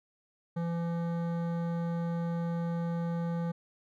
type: tone with hard clipping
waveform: sine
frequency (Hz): 169.3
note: E3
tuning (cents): +46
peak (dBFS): -32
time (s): 0.56-3.52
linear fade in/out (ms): 10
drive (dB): 14
effects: none